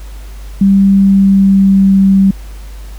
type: tone with pitch glide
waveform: sine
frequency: 196 to 193.86 Hz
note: G3 to G3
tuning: 0 to -19 cents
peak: -4 dBFS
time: 0.61-2.31 s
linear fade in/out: 5 ms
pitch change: -19 cents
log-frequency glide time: 0.87-1.97 s
effects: added 50 Hz sine -25 dBFS peak until 2.98 s + pink hiss -40 dBFS RMS until 2.98 s